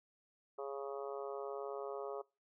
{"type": "harmonic tone", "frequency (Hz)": 138.59, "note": "C#3", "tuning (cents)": 0, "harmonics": [3, 4, 5, 6, 7, 8, 9], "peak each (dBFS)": [-43, -46, -49, -54, -55, -52, -53], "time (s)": [0.58, 2.22], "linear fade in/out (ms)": 10, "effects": ["noise-tail reverb RT60 0.3 s tail -25 dB re dry"]}